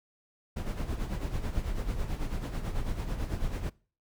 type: noise with tremolo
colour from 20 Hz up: brown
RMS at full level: -30 dBFS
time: 0.56-3.7 s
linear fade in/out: 10 ms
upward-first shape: sine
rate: 9.1 Hz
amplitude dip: 60%
effects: noise-tail reverb RT60 0.4 s tail -23 dB re dry